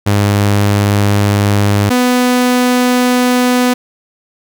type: tone pair in turn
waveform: sawtooth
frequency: 101.9 / 248.7 Hz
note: G#2 / B3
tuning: -32 / +12 cents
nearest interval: octave + minor third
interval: 1544 cents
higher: second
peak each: -5 dBFS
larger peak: neither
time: 0.06-1.9 / 1.9-3.74 s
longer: neither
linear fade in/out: 10 ms
effects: none